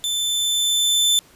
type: tone with level ramp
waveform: sawtooth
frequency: 3532 Hz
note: A7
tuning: 6 cents sharp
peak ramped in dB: -18 to -11 dBFS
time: 0.04-1.19 s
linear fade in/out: 0 ms
effects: pink hiss -51 dBFS RMS until 1.35 s + resampled to 32000 Hz